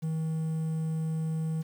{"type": "tone with quantisation", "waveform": "triangle", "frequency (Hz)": 159.6, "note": "D#3", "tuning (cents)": 44, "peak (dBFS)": -26, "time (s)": [0.02, 1.63], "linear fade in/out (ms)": 20, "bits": 9, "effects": []}